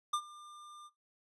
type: tone with ADSR envelope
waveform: square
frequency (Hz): 1198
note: D6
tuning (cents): +34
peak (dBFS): -29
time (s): 0.13-0.9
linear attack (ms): 8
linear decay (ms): 69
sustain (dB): -22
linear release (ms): 40
effects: noise-tail reverb RT60 0.2 s tail -18 dB re dry + resampled to 24000 Hz